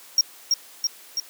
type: tone with echo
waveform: triangle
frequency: 5588 Hz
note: F8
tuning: in tune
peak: -12 dBFS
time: 0.18-0.21 s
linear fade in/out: 2 ms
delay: 330 ms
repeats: 3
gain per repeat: -3 dB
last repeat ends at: 1.2 s
effects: white hiss -47 dBFS RMS until 1.29 s + high-pass 300 Hz 12 dB/octave